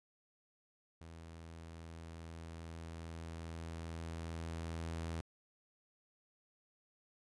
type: tone with level ramp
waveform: sawtooth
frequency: 82.41 Hz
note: E2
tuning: in tune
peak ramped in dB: -47 to -35 dBFS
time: 1.01-5.21 s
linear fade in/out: 0 ms
effects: resampled to 24000 Hz